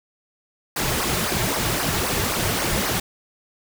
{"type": "noise with flanger", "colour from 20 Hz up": "pink", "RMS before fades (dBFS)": -23, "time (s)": [0.76, 3], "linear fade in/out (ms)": 5, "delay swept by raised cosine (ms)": [0.27, 4.17], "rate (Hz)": 3.8, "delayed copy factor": -0.75, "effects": []}